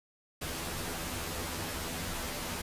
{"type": "noise with comb filter", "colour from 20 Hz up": "pink", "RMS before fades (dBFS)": -37, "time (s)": [0.41, 2.62], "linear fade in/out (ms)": 10, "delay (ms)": 12, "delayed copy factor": 1, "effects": ["resampled to 32000 Hz"]}